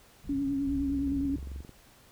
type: low-pass noise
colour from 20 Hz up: pink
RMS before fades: -43 dBFS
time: 0.23-1.41 s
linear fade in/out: 20 ms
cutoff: 200 Hz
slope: 96 dB/octave
type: tone with vibrato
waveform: sine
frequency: 277.2 Hz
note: C#4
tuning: in tune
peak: -27 dBFS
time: 0.29-1.36 s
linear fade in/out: 5 ms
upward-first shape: triangle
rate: 9.7 Hz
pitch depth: 49 cents each way
type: tone with pitch glide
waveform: sine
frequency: 66.3 to 67.65 Hz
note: C2 to C#2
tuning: +23 to -42 cents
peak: -37 dBFS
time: 0.66-1.64 s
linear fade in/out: 50 ms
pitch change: +35 cents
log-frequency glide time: 1.04-1.25 s
type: click train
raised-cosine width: 3 ms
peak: -34 dBFS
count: 19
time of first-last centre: 0.9-1.693 s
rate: 22.7 Hz
effects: pink hiss -58 dBFS RMS until 2.11 s